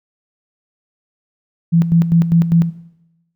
sine tone with tremolo, 167.6 Hz, E3, 29 cents sharp, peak -8 dBFS, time 1.72-2.71 s, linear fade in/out 20 ms, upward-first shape square, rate 5 Hz, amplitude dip 65%, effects noise-tail reverb RT60 0.9 s tail -18 dB re dry

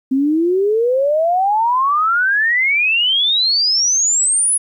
sine exponential sweep, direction up, 258.6 to 10500 Hz, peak -12 dBFS, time 0.11-4.58 s, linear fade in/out 10 ms, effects 9-bit

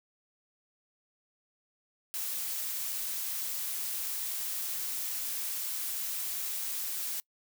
blue noise, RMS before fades -35 dBFS, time 2.14-7.2 s, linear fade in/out 0 ms, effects noise-tail reverb RT60 0.1 s tail -25 dB re dry

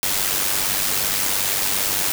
white noise with amplitude modulation, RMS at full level -19 dBFS, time 0.03-2.12 s, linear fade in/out 0 ms, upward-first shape sine, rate 97.5 Hz, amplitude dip 50%, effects none

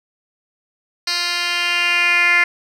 10% pulse tone with band-pass filter sweep, 349.2 Hz, F4, in tune, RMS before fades -17 dBFS, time 1.07-2.44 s, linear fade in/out 5 ms, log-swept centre 4100 to 2100 Hz, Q 4.5, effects none

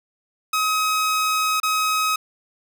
sawtooth tone with dropouts, 1269 Hz, D#6, 34 cents sharp, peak -15 dBFS, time 0.53-2.16 s, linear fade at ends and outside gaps 5 ms, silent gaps 1.601-1.631 s, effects none

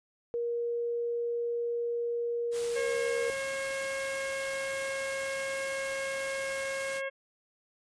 sine tone, 472.6 Hz, A#4, 24 cents sharp, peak -29 dBFS, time 0.34-3.3 s, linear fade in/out 0 ms
white noise, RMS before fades -41 dBFS, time 2.51-7.02 s, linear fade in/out 50 ms
harmonic tone, 542 Hz, C#5, 39 cents flat, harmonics 1 / 2 / 3 / 4 / 5 / 6, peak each -34 / -45 / -39 / -39 / -49 / -52 dBFS, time 2.75-7.1 s, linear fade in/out 20 ms
effects resampled to 22050 Hz

